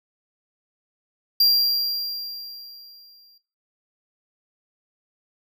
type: tone with exponential decay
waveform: square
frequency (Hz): 4757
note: D8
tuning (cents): +21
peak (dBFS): -14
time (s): 1.4-3.38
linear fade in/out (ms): 5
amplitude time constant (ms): 430
effects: noise-tail reverb RT60 0.4 s tail -19 dB re dry